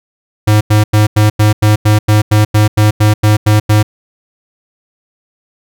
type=tone bursts; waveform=square; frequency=106.1 Hz; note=G#2; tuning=38 cents sharp; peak=-6 dBFS; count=15; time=0.47-3.83 s; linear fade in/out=10 ms; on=140 ms; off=90 ms; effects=none